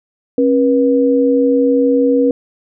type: tone pair together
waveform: sine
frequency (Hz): 271.4 / 483.5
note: C#4 / B4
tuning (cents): -36 / -37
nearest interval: minor seventh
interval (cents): 999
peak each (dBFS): -12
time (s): 0.38-2.31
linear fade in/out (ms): 2
effects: none